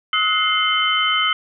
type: tone cluster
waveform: sine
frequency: 1274 / 1463 / 2101 / 3054 Hz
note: D#6 / F#6 / C7 / G7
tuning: +41 / -20 / +7 / -46 cents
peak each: -20 / -27 / -22 / -19 dBFS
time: 0.13-1.33 s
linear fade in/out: 2 ms
effects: none